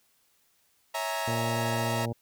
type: chord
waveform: sawtooth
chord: A# half-diminished seventh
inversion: first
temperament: equal with one note detuned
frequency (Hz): 554.4 / 653.6 / 830.6 / 932.3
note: C#5 / E5 / G#5 / A#5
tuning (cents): 0 / -15 / 0 / 0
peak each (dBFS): -35 / -30 / -34 / -29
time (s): 0.94-2.06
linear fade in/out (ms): 10
type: harmonic tone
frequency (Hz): 116.54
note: A#2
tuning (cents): 0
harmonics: 1 / 2 / 3 / 4 / 5 / 6 / 7 / 8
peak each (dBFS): -31 / -35 / -40 / -39 / -40 / -49 / -44 / -53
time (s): 1.27-2.13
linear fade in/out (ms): 10
effects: white hiss -68 dBFS RMS until 2.21 s